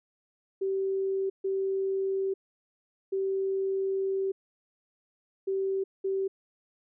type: tone bursts at uneven times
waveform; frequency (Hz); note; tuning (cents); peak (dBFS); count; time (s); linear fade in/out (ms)
sine; 386.4; G4; -25; -26; 5; 0.61-1.3 / 1.44-2.34 / 3.12-4.32 / 5.47-5.84 / 6.04-6.28; 10
effects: none